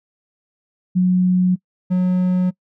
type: tone pair in turn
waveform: sine / triangle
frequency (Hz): 182.4 / 182.4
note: F#3 / F#3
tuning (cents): -24 / -24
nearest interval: unison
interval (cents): 0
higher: neither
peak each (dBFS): -12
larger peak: neither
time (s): 0.95-1.56 / 1.9-2.51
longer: neither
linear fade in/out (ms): 20
effects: noise-tail reverb RT60 0.1 s tail -24 dB re dry